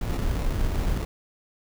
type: noise with sample-and-hold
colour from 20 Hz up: brown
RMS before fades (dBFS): -25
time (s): 0.01-1.05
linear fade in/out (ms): 5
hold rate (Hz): 1575
effects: none